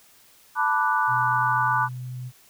sine chord, B minor seventh, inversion third, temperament equal, 880 / 987.8 / 1174.7 / 1480 Hz, A5 / B5 / D6 / F#6, 0 / 0 / 0 / 0 cents, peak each -25 dBFS, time 0.55-1.89 s, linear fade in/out 50 ms
sine tone with pitch glide, 124.6 to 125.9 Hz, B2 to B2, +16 to +34 cents, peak -31 dBFS, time 1.07-2.32 s, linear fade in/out 50 ms, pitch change +18 cents, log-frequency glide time 1.17-1.92 s
effects white hiss -55 dBFS RMS until 2.49 s

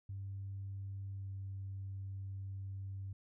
sine tone with pitch glide, 98 to 97.15 Hz, G2 to G2, 0 to -15 cents, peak -40 dBFS, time 0.09-3.13 s, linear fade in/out 5 ms, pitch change -15 cents, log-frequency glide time 1.13-1.29 s, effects tanh soft clip ceiling -36 dBFS

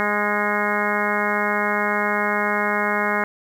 harmonic tone with a mistuned harmonic, 207.3 Hz, G#3, 3 cents flat, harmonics 1 / 2 / 3 / 4 / 5 / 6 / 7 / 8 / 9 / 10, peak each -28 / -28 / -28 / -28 / -28 / -28 / -28 / -28 / -28 / -28 dBFS, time 0-3.24 s, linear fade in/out 0 ms, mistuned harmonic 10, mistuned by +65 cents, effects 8-bit

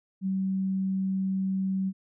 sine tone, 191 Hz, G3, 45 cents flat, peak -25 dBFS, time 0.21-1.93 s, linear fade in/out 50 ms, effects none

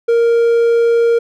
triangle tone, 466.2 Hz, A#4, in tune, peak -7 dBFS, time 0.08-1.19 s, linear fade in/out 10 ms, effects none

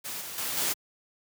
white noise with level steps, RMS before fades -36 / -39 / -32 / -28 dBFS, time 0.04-0.74 s, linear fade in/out 20 ms, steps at 0.21 / 0.38 / 0.57 s, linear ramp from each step 2 ms, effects high-pass 100 Hz 12 dB/octave

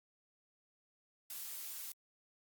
blue noise, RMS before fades -45 dBFS, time 1.3-1.92 s, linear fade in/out 2 ms, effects Opus 48 kbps

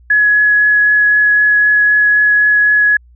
sine tone with vibrato, 1686 Hz, G#6, 26 cents sharp, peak -7 dBFS, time 0.1-2.97 s, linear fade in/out 5 ms, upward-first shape triangle, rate 3.9 Hz, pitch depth 10 cents each way, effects added 60 Hz sine -41 dBFS peak until 3.15 s

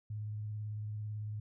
sine tone with vibrato, 106.1 Hz, G#2, 38 cents sharp, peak -37 dBFS, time 0.1-1.4 s, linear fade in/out 5 ms, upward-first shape triangle, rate 18 Hz, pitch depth 30 cents each way, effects none

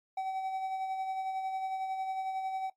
triangle tone with tremolo, 763 Hz, G5, 47 cents flat, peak -29 dBFS, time 0.17-2.7 s, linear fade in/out 5 ms, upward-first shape sine, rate 11 Hz, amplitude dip 40%, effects noise-tail reverb RT60 0.1 s tail -18 dB re dry + AAC 64 kbps

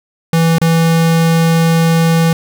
square tone with dropouts, 164.81 Hz, E3, in tune, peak -9 dBFS, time 0.33-2.33 s, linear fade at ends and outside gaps 2 ms, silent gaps 0.584-0.615 s, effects none

